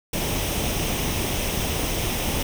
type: noise with comb filter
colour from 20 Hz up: pink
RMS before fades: -25 dBFS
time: 0.13-2.43 s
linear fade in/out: 5 ms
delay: 0.34 ms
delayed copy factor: +0.5
effects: none